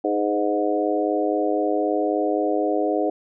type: harmonic tone with a mistuned harmonic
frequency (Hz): 103.83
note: G#2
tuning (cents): 0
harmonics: 3 / 4 / 5 / 6 / 7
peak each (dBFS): -24 / -25 / -26 / -27 / -27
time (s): 0.04-3.1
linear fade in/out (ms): 5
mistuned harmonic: 5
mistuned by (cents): -16
effects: none